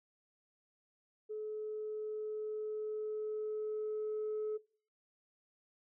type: tone with level ramp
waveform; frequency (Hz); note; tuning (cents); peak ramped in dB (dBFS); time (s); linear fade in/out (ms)
sine; 428.8; A4; -45; -38 to -33; 1.29-4.58; 20
effects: noise-tail reverb RT60 0.5 s tail -23 dB re dry + tanh soft clip ceiling -32 dBFS